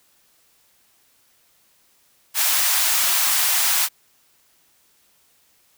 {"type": "high-pass noise", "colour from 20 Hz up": "white", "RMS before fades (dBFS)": -19, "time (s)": [2.34, 3.89], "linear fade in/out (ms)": 50, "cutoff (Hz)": 750, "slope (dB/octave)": 24, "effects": ["white hiss -60 dBFS RMS until 5.77 s"]}